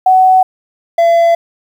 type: tone pair in turn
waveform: sine / triangle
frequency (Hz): 749 / 675.9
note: F#5 / E5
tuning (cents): +21 / +43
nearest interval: major second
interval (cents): 178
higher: first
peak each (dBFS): -4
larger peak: neither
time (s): 0.06-0.43 / 0.98-1.35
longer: neither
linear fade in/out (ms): 5
effects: 7-bit